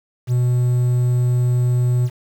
triangle tone, 123.47 Hz, B2, in tune, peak -12 dBFS, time 0.27-2.1 s, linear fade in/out 50 ms, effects 7-bit

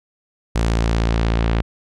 sawtooth tone with low-pass filter sweep, 56.5 Hz, A1, 47 cents sharp, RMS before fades -18 dBFS, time 0.55-1.62 s, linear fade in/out 10 ms, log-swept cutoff 8000 to 3100 Hz, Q 1, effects none

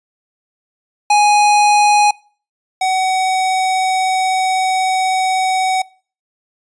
square tone pair in turn, 830.6 / 752.7 Hz, G#5 / F#5, 0 / +29 cents, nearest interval major second, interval 171 cents, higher first, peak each -9 / -14 dBFS, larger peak first, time 1.1-2.11 / 2.81-5.82 s, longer second, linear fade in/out 5 ms, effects noise-tail reverb RT60 0.4 s tail -23 dB re dry + resampled to 22050 Hz

